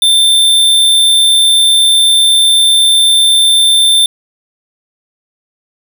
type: tone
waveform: square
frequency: 3566 Hz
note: A7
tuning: 22 cents sharp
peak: -6 dBFS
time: 0.02-4.06 s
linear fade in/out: 2 ms
effects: none